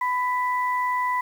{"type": "tone pair together", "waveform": "sine", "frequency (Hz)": [998.7, 1975.5], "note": ["B5", "B6"], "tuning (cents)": [19, 0], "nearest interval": "octave", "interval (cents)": 1181, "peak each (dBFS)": [-22, -29], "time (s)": [0.01, 1.21], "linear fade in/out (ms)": 5, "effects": ["8-bit"]}